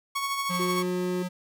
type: tone with tremolo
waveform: sawtooth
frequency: 1108.7 Hz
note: C#6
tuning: in tune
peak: -22 dBFS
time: 0.15-0.83 s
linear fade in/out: 10 ms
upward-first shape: sine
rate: 13 Hz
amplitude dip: 40%
type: tone with pitch glide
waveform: square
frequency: 179.1 to 180.66 Hz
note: F3 to F#3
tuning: +44 to -41 cents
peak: -30 dBFS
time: 0.49-1.29 s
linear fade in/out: 20 ms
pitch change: +15 cents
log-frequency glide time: 0.69-0.89 s
type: tone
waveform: triangle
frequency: 361.4 Hz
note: F#4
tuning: 41 cents flat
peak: -26 dBFS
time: 0.59-1.23 s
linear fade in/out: 10 ms
effects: none